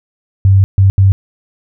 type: tone bursts at uneven times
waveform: sine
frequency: 97 Hz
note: G2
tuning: 18 cents flat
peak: -4 dBFS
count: 3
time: 0.45-0.64 / 0.78-0.9 / 0.98-1.12 s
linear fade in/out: 0 ms
effects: none